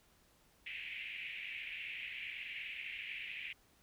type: band-pass noise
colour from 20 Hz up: white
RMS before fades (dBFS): -45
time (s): 0.66-3.53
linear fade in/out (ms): 5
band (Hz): 2100 to 2700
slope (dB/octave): 48
effects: pink hiss -69 dBFS RMS until 3.82 s